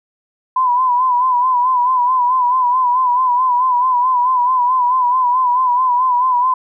sine tone with vibrato, 1001 Hz, B5, 23 cents sharp, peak -11 dBFS, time 0.56-6.54 s, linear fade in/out 5 ms, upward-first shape sine, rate 4.6 Hz, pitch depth 61 cents each way, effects none

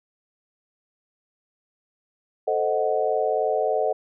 sine chord, A diminished seventh, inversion none, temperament equal, 440 / 523.3 / 622.3 / 740 Hz, A4 / C5 / Eb5 / Gb5, 0 / 0 / 0 / 0 cents, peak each -25 / -27 / -25 / -26 dBFS, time 2.47-3.93 s, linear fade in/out 10 ms, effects none

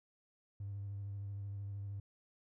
triangle tone with vibrato, 100 Hz, G2, 35 cents sharp, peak -37 dBFS, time 0.6-2 s, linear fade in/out 5 ms, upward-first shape sine, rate 13 Hz, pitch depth 24 cents each way, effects tanh soft clip ceiling -37 dBFS

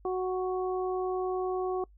harmonic tone, 370 Hz, F#4, in tune, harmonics 1 / 2 / 3, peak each -29 / -35 / -39 dBFS, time 0.05-1.84 s, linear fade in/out 2 ms, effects noise-tail reverb RT60 0.1 s tail -25 dB re dry + added 50 Hz sine -54 dBFS peak until 1.97 s

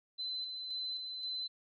sine tone with tremolo, 4043 Hz, B7, 40 cents sharp, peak -36 dBFS, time 0.18-1.48 s, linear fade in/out 20 ms, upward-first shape square, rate 1.9 Hz, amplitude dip 35%, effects none

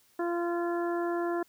harmonic tone, 344.5 Hz, F4, 24 cents flat, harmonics 1 / 2 / 3 / 4 / 5, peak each -29 / -35 / -39 / -41 / -43 dBFS, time 0.19-1.43 s, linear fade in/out 5 ms, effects white hiss -65 dBFS RMS until 1.48 s

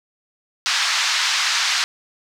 white band-pass noise, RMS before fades -20 dBFS, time 0.66-1.84 s, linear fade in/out 0 ms, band 990 to 5600 Hz, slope 24 dB/octave, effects none

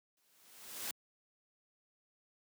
white noise with exponential growth, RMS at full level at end -38 dBFS, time 0.17-0.91 s, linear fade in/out 2 ms, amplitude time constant 160 ms, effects high-pass 150 Hz 12 dB/octave

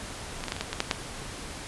clicks, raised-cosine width 0.2 ms, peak -24 / -15 / -14 / -11 / -19 / -11 / -12 / -7 / -6 dBFS, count 9, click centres 0.406 / 0.439 / 0.483 / 0.521 / 0.565 / 0.61 / 0.73 / 0.804 / 0.912 s, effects pink hiss -39 dBFS RMS until 1.67 s + resampled to 24000 Hz

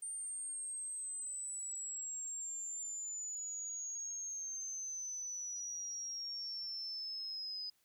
sine exponential sweep, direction down, 8870 to 4990 Hz, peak -40 dBFS, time 0.02-7.7 s, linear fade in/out 5 ms, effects white hiss -75 dBFS RMS until 7.84 s

